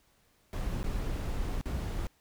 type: noise with dropouts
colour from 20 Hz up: brown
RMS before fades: -33 dBFS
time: 0.53-2.07 s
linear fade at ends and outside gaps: 0 ms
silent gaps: 0.83-0.841 / 1.612-1.657 s
effects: pink hiss -68 dBFS RMS until 2.2 s